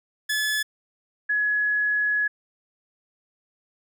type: tone pair in turn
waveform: sawtooth / sine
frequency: 1718 / 1687.5 Hz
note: A6 / G#6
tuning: -42 / +27 cents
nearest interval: unison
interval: 31 cents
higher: first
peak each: -19 / -20 dBFS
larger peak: first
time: 0.29-0.63 / 1.29-2.28 s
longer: second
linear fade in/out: 10 ms
effects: none